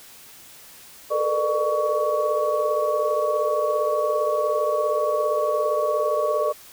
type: tone cluster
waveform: sine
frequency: 435.5 / 452.8 / 488.1 / 600 / 1123 Hz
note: A4 / A4 / B4 / D5 / C#6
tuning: -18 / +50 / -20 / +37 / +22 cents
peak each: -29 / -29 / -30 / -22 / -26 dBFS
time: 1.1-6.53 s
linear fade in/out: 20 ms
effects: white hiss -46 dBFS RMS until 6.72 s